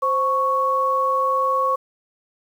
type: tone pair together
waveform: sine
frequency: 523.2 / 1108.7 Hz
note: C5 / C#6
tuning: 0 / 0 cents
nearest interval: octave + minor second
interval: 1300 cents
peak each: -23 / -18 dBFS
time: 0.02-1.76 s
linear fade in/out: 10 ms
effects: 8-bit